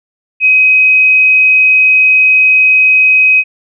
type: tone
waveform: sine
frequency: 2527 Hz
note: D#7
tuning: 26 cents sharp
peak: -4 dBFS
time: 0.4-3.44 s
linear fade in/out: 50 ms
effects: none